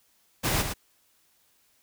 pink noise with echo, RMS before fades -26 dBFS, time 0.43-0.63 s, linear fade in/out 20 ms, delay 110 ms, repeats 1, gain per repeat -6 dB, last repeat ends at 0.74 s, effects white hiss -66 dBFS RMS until 1.82 s

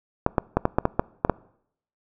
clicks, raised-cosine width 1 ms, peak -4 dBFS, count 9, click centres 0.264 / 0.382 / 0.57 / 0.654 / 0.785 / 0.854 / 0.995 / 1.249 / 1.297 s, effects noise-tail reverb RT60 0.7 s tail -23 dB re dry

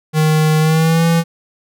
square tone with pitch glide, 155.56 to 166.73 Hz, D#3 to E3, 0 to +20 cents, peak -11 dBFS, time 0.13-1.24 s, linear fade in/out 50 ms, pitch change +120 cents, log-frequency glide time 0.59-1.06 s, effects none

